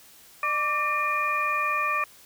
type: harmonic tone with a mistuned harmonic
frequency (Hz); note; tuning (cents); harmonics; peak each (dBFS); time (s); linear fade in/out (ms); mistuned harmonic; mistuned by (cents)
604; D5; +48; 1 / 2 / 3 / 4; -37 / -25 / -32 / -28; 0.43-2.04; 2; 2; -59
effects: white hiss -52 dBFS RMS until 2.25 s